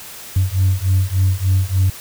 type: beating tone pair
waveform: sine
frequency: 92.5 / 95.9 Hz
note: F#2 / G2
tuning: 0 / -37 cents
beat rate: 3.4 Hz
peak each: -15 dBFS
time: 0.36-1.9 s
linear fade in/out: 5 ms
effects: tanh soft clip ceiling -8 dBFS + white hiss -35 dBFS RMS until 2 s